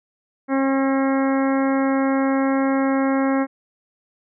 harmonic tone, 269.9 Hz, C#4, 46 cents flat, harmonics 1 / 2 / 3 / 4 / 5 / 6 / 7 / 8, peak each -18 / -24 / -28 / -30 / -32 / -34 / -35 / -36 dBFS, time 0.48-3.47 s, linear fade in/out 50 ms, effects none

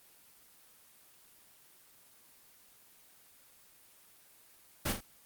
pink noise with echo, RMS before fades -32 dBFS, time 4.85-4.93 s, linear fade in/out 10 ms, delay 40 ms, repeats 2, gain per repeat -7 dB, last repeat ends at 5.01 s, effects white hiss -61 dBFS RMS until 5.25 s + Opus 24 kbps

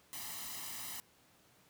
white noise with comb filter, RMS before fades -44 dBFS, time 0.13-1 s, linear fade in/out 0 ms, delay 1 ms, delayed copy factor +0.7, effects pink hiss -66 dBFS RMS until 1.69 s + high-pass 100 Hz 12 dB/octave

